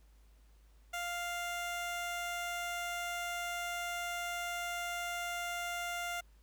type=tone; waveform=15% pulse; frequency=698.5 Hz; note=F5; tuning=in tune; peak=-30 dBFS; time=0.93-6.21 s; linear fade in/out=10 ms; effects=added 52 Hz sine -59 dBFS peak until 6.42 s + pink hiss -72 dBFS RMS until 6.42 s